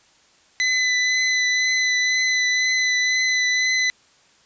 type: tone with vibrato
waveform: sawtooth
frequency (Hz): 2009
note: B6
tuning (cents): +29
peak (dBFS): -14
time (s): 0.6-3.9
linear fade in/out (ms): 0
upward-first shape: triangle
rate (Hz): 2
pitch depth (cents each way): 17
effects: white hiss -56 dBFS RMS until 4.45 s + resampled to 16000 Hz